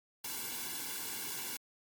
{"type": "noise with comb filter", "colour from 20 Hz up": "white", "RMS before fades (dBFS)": -40, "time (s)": [0.24, 1.57], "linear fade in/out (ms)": 5, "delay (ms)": 1.6, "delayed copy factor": -1, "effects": ["MP3 96 kbps"]}